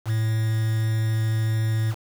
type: tone with quantisation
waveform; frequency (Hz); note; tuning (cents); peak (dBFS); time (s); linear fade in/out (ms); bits
triangle; 110.8; A2; +13; -18; 0.05-1.95; 50; 6
effects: none